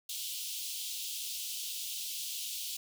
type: high-pass noise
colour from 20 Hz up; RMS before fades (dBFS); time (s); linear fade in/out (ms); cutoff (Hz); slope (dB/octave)
pink; -39; 0.09-2.77; 5; 2900; 48
effects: none